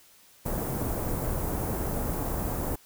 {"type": "band-stop noise", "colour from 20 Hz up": "pink", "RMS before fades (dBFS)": -30, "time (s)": [0.45, 2.76], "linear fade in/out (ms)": 10, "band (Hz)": [860, 14000], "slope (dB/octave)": 12, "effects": ["white hiss -57 dBFS RMS until 2.85 s"]}